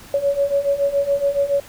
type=beating tone pair; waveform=sine; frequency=558 / 565.1 Hz; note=C#5 / C#5; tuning=+11 / +33 cents; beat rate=7.1 Hz; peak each=-21 / -18 dBFS; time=0.14-1.6 s; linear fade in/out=2 ms; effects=pink hiss -42 dBFS RMS until 1.68 s